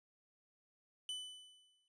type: tone with exponential decay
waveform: 45% pulse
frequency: 3000 Hz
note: F#7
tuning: 23 cents sharp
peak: -38 dBFS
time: 1.09-1.88 s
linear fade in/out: 1 ms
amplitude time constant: 170 ms
effects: noise-tail reverb RT60 0.1 s tail -25 dB re dry + resampled to 22050 Hz